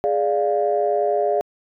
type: chord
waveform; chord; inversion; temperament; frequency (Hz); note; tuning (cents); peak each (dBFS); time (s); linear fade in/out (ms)
sine; D diminished; second; equal; 415.3 / 587.3 / 698.5; Ab4 / D5 / F5; 0 / 0 / 0; -21; 0.04-1.41; 0
effects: tanh soft clip ceiling -8 dBFS